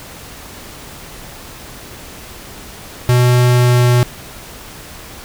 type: tone with pitch glide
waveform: square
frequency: 123.47 to 122.62 Hz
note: B2 to B2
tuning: 0 to -12 cents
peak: -9 dBFS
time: 3.09-4.03 s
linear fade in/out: 0 ms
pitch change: -12 cents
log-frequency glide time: 3.45-3.89 s
effects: pink hiss -34 dBFS RMS until 5.24 s